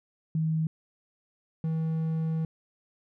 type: tone pair in turn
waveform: sine / triangle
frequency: 159.1 / 160.67 Hz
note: D#3 / E3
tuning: +39 / -44 cents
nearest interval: unison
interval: 17 cents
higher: second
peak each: -24 dBFS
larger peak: neither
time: 0.35-0.67 / 1.64-2.45 s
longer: second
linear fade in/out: 2 ms
effects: none